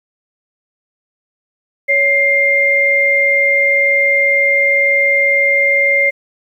sine tone pair together, 558 / 2107 Hz, C#5 / C7, +11 / +12 cents, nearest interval octave + major seventh, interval 2301 cents, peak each -17 / -10 dBFS, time 1.88-6.11 s, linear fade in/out 20 ms, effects 8-bit

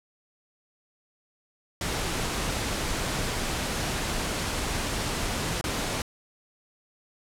pink noise with dropouts, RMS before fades -29 dBFS, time 1.81-6.02 s, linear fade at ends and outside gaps 2 ms, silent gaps 5.612-5.64 s, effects low-pass 10000 Hz 12 dB/octave

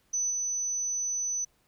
sine tone with level steps, 6000 Hz, F#8, 23 cents sharp, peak -26 / -28 dBFS, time 0.13-1.45 s, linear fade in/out 10 ms, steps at 0.3 s, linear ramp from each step 10 ms, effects pink hiss -69 dBFS RMS until 1.67 s

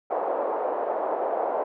white band-pass noise, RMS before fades -27 dBFS, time 0.1-1.64 s, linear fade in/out 10 ms, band 440 to 780 Hz, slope 24 dB/octave, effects none

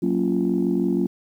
sine chord, Gb major seventh, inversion none, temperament just, 185 / 231.2 / 277.5 / 346.9 Hz, Gb3 / Bb3 / Db4 / F4, 0 / -14 / +2 / -12 cents, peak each -23 / -24 / -24 / -23 dBFS, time 0.02-1.07 s, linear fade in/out 10 ms, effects tanh soft clip ceiling -11 dBFS + 9-bit

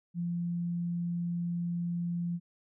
sine tone, 172.6 Hz, F3, 20 cents flat, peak -30 dBFS, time 0.14-2.4 s, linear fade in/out 50 ms, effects none

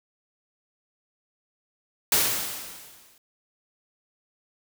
white noise with exponential decay, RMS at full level -19 dBFS, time 2.12-3.18 s, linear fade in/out 2 ms, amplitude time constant 230 ms, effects none

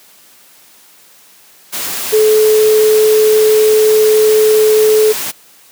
sine tone in noise, 431.4 Hz, A4, 34 cents flat, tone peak -6 dBFS, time 2.12-5.13 s, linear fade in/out 20 ms, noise white, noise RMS -20 dBFS, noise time 1.72-5.32 s, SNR +11 dB, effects white hiss -44 dBFS RMS until 5.71 s + high-pass 150 Hz 12 dB/octave

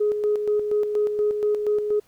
sine tone with tremolo, 419.2 Hz, G#4, 16 cents sharp, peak -17 dBFS, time 0-2 s, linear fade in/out 10 ms, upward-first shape square, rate 4.2 Hz, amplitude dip 50%, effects tanh soft clip ceiling -13 dBFS + pink hiss -60 dBFS RMS until 2.07 s

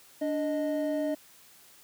triangle tone pair together, 292.6 / 620 Hz, D4 / D#5, -6 / -6 cents, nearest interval octave + minor second, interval 1300 cents, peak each -28 / -28 dBFS, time 0.21-1.15 s, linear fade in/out 10 ms, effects white hiss -56 dBFS RMS until 1.83 s + high-pass 80 Hz 12 dB/octave

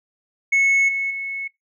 sine tone with level steps, 2197 Hz, C#7, 16 cents flat, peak -11 / -20 / -25 dBFS, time 0.52-1.48 s, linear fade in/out 10 ms, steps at 0.88 / 1.1 s, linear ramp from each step 10 ms, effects noise-tail reverb RT60 0.2 s tail -25 dB re dry + tanh soft clip ceiling -13 dBFS

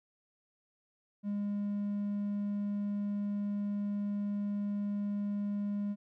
triangle tone, 204.1 Hz, G#3, 30 cents flat, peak -29 dBFS, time 1.23-5.96 s, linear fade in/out 50 ms, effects tanh soft clip ceiling -25 dBFS

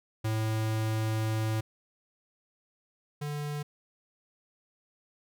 square tone pair in turn, 109.9 / 147.08 Hz, A2 / D3, -2 / +3 cents, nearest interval perfect fourth, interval 505 cents, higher second, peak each -28 / -33 dBFS, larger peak first, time 0.24-1.61 / 3.21-3.63 s, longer first, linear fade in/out 10 ms, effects none

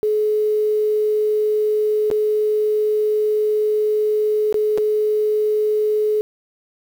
sine tone with dropouts, 425.9 Hz, G#4, 44 cents sharp, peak -15 dBFS, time 0.03-6.21 s, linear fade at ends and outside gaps 0 ms, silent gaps 2.102-2.113 / 4.526-4.543 / 4.776-4.782 s, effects 7-bit

